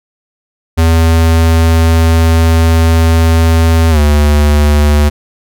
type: tone with pitch glide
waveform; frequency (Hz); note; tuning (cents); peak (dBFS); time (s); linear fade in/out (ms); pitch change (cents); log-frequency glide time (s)
square; 82 to 73.9; E2 to D2; -9 to +11; -6; 0.77-5.1; 20; -180; 3.9-3.99
effects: none